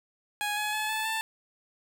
15% pulse tone with pitch steps, 830.6 / 844.1 / 857.9 / 871.9 / 886.1 Hz, G#5 / G#5 / A5 / A5 / A5, 0 / +28 / -44 / -16 / +12 cents, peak -22 dBFS, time 0.41-1.21 s, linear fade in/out 0 ms, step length 160 ms, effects none

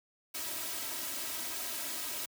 white noise with comb filter, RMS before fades -38 dBFS, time 0.34-2.26 s, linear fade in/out 10 ms, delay 3.1 ms, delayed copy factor +0.85, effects high-pass 100 Hz 12 dB/octave

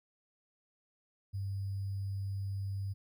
sine tone with sample-and-hold, 98 Hz, G2, in tune, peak -34 dBFS, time 1.33-2.94 s, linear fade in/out 20 ms, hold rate 4900 Hz, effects none

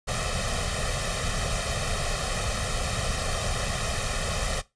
pink noise with comb filter, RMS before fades -28 dBFS, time 0.07-4.62 s, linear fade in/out 20 ms, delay 1.6 ms, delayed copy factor +0.9, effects noise-tail reverb RT60 0.2 s tail -18 dB re dry + resampled to 22050 Hz

